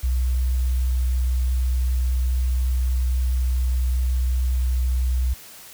sine tone, 62.9 Hz, B1, 32 cents sharp, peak -18 dBFS, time 0.03-5.34 s, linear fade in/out 10 ms, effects white hiss -43 dBFS RMS until 5.73 s

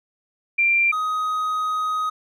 sine / triangle tone pair in turn, 2370 / 1255.5 Hz, D7 / D#6, +15 / +15 cents, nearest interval major seventh, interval 1100 cents, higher first, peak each -15 / -19 dBFS, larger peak first, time 0.58-0.92 / 0.92-2.1 s, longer second, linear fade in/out 10 ms, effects none

